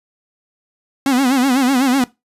45% pulse tone with vibrato, 261.6 Hz, C4, in tune, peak -12 dBFS, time 1.06-2.04 s, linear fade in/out 2 ms, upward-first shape sine, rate 8 Hz, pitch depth 120 cents each way, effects noise-tail reverb RT60 0.2 s tail -19 dB re dry + resampled to 32000 Hz

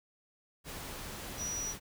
sine tone in noise, 5830 Hz, F#8, 26 cents flat, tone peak -35 dBFS, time 1.37-1.75 s, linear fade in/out 50 ms, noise pink, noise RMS -43 dBFS, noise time 0.64-1.8 s, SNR +5 dB, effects none

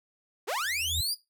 sawtooth linear sweep, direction up, 326.5 to 4978 Hz, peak -25 dBFS, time 0.47-1.15 s, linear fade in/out 20 ms
sine tone with exponential growth, 82.41 Hz, E2, in tune, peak -28 dBFS, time 0.6-1.01 s, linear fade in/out 5 ms, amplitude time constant 89 ms
effects noise-tail reverb RT60 0.2 s tail -17 dB re dry

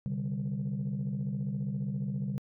sine chord, C suspended second, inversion none, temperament equal with one note detuned, 130.81 / 145.57 / 196 Hz, C3 / D3 / G3, 0 / -15 / 0 cents, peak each -34 / -34 / -33 dBFS, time 0.06-2.38 s, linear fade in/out 0 ms, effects tanh soft clip ceiling -26 dBFS

